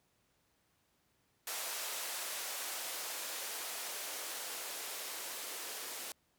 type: noise with band-pass filter sweep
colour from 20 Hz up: violet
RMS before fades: -42 dBFS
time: 1.47-6.12 s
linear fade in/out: 2 ms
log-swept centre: 590 to 380 Hz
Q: 1.2
effects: pink hiss -75 dBFS RMS until 6.38 s + high-pass 60 Hz 12 dB/octave